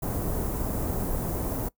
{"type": "band-stop noise", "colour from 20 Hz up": "pink", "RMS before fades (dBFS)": -29, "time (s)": [0.02, 1.69], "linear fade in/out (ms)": 10, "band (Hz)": [700, 15000], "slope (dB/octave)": 12, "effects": ["noise-tail reverb RT60 0.1 s tail -20 dB re dry"]}